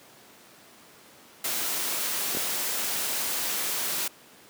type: noise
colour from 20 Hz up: white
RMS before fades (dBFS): -29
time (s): 1.44-4.08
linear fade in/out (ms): 5
type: clicks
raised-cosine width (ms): 2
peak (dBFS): -19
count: 2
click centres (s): 2.349 / 2.371
effects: pink hiss -52 dBFS RMS until 4.49 s + high-pass 200 Hz 12 dB/octave